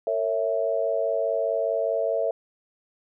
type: chord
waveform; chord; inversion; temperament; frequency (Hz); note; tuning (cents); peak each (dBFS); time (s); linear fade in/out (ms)
sine; A# diminished; none; equal with one note detuned; 455 / 554.4 / 659.3; A#4 / C#5 / E5; -42 / 0 / 0; -28 / -27 / -25; 0.07-2.31; 2
effects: none